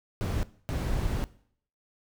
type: noise bursts at uneven times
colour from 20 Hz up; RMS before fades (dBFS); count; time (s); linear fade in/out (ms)
brown; -29; 2; 0.21-0.43 / 0.69-1.24; 0
effects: noise-tail reverb RT60 0.6 s tail -19 dB re dry